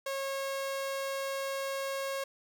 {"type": "tone", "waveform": "sawtooth", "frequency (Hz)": 545, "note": "C#5", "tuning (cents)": -29, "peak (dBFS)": -29, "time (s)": [0.06, 2.24], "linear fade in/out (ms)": 5, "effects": []}